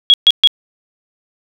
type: tone bursts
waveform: sine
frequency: 3322 Hz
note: G#7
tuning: in tune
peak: -3 dBFS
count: 3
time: 0.1-0.474 s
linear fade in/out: 0 ms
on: 38 ms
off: 130 ms
effects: none